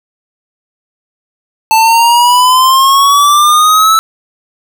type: exponential sweep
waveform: square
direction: up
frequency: 880 to 1318.5 Hz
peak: -5 dBFS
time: 1.71-3.99 s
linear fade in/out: 0 ms
effects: none